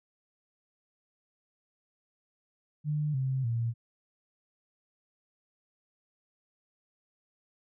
sine tone with pitch steps, 150 / 132.1 / 116.34 Hz, D3 / C3 / A#2, +37 / +17 / -3 cents, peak -27 dBFS, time 2.84-3.74 s, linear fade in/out 50 ms, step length 300 ms, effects none

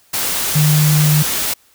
sine tone in noise, 151.5 Hz, D#3, 46 cents flat, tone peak -10 dBFS, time 0.55-1.23 s, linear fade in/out 10 ms, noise white, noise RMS -19 dBFS, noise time 0.13-1.54 s, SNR +6 dB, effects white hiss -53 dBFS RMS until 1.74 s

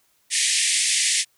white band-pass noise, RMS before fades -21 dBFS, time 0.3-1.25 s, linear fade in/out 50 ms, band 1800 to 10000 Hz, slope 96 dB/octave, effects white hiss -64 dBFS RMS until 1.37 s

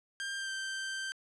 sawtooth tone with pitch glide, 1592 to 1563.7 Hz, G6 to G6, +26 to -5 cents, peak -32 dBFS, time 0.2-1.12 s, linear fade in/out 0 ms, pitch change -31 cents, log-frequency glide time 0.36-0.51 s, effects resampled to 22050 Hz + 11-bit

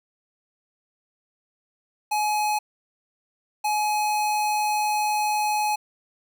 square tone pair in turn, 844 / 844 Hz, G#5 / G#5, +28 / +28 cents, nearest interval unison, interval 0 cents, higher neither, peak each -22 dBFS, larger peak neither, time 2.11-2.59 / 3.64-5.76 s, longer second, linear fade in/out 10 ms, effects 10-bit

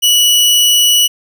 sawtooth tone, 2941 Hz, F#7, 11 cents flat, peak -4 dBFS, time 0.02-1.08 s, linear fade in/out 20 ms, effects none

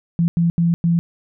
sine tone bursts at uneven times, 169.4 Hz, E3, 48 cents sharp, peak -13 dBFS, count 4, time 0.19-0.28 / 0.37-0.5 / 0.58-0.74 / 0.84-0.99 s, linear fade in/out 0 ms, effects none

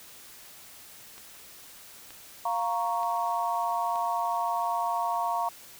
click train, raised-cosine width 0.2 ms, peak -29 dBFS, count 4, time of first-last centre 1.18-3.958 s, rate 1.08 Hz
sine chord, Bb minor, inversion second, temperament equal, 698.5 / 932.3 / 1108.7 Hz, F5 / Bb5 / Db6, 0 / 0 / 0 cents, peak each -30 / -29 / -32 dBFS, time 2.45-5.49 s, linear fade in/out 5 ms
effects white hiss -49 dBFS RMS until 5.79 s

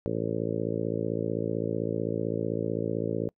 harmonic tone, 55.7 Hz, A1, 22 cents sharp, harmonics 2 / 3 / 4 / 5 / 6 / 7 / 8 / 9 / 10, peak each -36 / -35 / -37 / -36 / -35 / -37 / -33 / -36 / -39 dBFS, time 0.06-3.29 s, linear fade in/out 0 ms, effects noise-tail reverb RT60 0.1 s tail -26 dB re dry

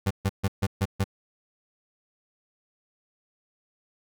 30% pulse tone bursts, 97.6 Hz, G2, 7 cents flat, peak -19 dBFS, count 6, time 0.06-1.042 s, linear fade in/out 10 ms, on 47 ms, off 140 ms, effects none

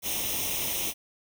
white noise with comb filter, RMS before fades -30 dBFS, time 0.02-0.94 s, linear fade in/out 50 ms, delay 0.33 ms, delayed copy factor +0.75, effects none

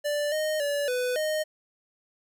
square tone with pitch steps, 587 / 618 / 575 / 498.2 / 618 Hz, D5 / D#5 / D5 / B4 / D#5, -1 / -12 / -37 / +15 / -12 cents, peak -26 dBFS, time 0.04-1.44 s, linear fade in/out 20 ms, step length 280 ms, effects none

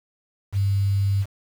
sine tone with quantisation, 98.9 Hz, G2, 16 cents sharp, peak -18 dBFS, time 0.52-1.26 s, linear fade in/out 50 ms, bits 7, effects none

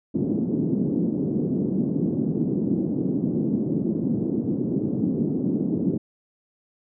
pink band-pass noise, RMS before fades -24 dBFS, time 0.14-5.98 s, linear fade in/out 10 ms, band 170 to 330 Hz, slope 24 dB/octave, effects none

